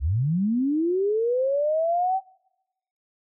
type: linear sweep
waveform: sine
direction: up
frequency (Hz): 59 to 778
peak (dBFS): -20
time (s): 0-2.21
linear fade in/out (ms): 50
effects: noise-tail reverb RT60 0.9 s tail -25 dB re dry